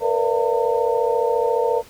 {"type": "tone cluster", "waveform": "sine", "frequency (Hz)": [456, 490.4, 584, 678, 905], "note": ["A#4", "B4", "D5", "E5", "A5"], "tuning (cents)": [-38, -12, -10, 49, 48], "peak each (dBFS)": [-21, -21, -26, -29, -24], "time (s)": [0, 1.83], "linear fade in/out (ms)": 50, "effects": ["pink hiss -47 dBFS RMS until 1.89 s"]}